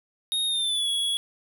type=tone with pitch glide; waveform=square; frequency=3726 to 3358 Hz; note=A#7 to G#7; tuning=-2 to +18 cents; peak=-24 dBFS; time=0.32-1.17 s; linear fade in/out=0 ms; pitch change=-180 cents; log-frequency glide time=0.46-0.89 s; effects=none